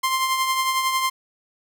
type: tone with tremolo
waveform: sawtooth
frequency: 1050 Hz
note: C6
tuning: 6 cents sharp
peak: -14 dBFS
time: 0.03-1.1 s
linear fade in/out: 10 ms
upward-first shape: triangle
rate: 11 Hz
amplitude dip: 50%
effects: none